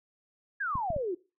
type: exponential sweep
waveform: sine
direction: down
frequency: 1700 to 335.3 Hz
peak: -29 dBFS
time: 0.6-1.15 s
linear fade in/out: 10 ms
type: clicks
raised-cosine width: 5 ms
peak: -24 dBFS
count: 3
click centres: 0.755 / 0.904 / 0.964 s
effects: noise-tail reverb RT60 0.3 s tail -21 dB re dry